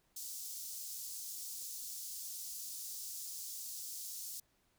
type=high-pass noise; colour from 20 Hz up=pink; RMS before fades=-45 dBFS; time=0.16-4.4 s; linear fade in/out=5 ms; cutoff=5300 Hz; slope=24 dB/octave; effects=pink hiss -75 dBFS RMS until 4.78 s